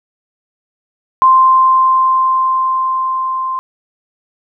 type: tone with level ramp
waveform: sine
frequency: 1045 Hz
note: C6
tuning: 2 cents flat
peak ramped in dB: -4 to -16 dBFS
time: 1.22-3.59 s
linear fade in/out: 0 ms
effects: none